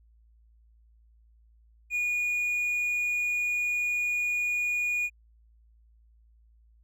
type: tone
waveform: triangle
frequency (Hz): 2447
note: D#7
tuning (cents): -29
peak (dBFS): -24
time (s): 1.9-5.1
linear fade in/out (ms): 50
effects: added 56 Hz sine -57 dBFS peak until 6.83 s